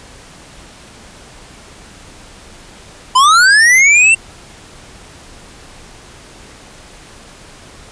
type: linear sweep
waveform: square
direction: up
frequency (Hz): 987.8 to 2730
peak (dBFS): -6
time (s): 3.15-4.15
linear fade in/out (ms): 10
effects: pink hiss -38 dBFS RMS until 7.91 s + resampled to 22050 Hz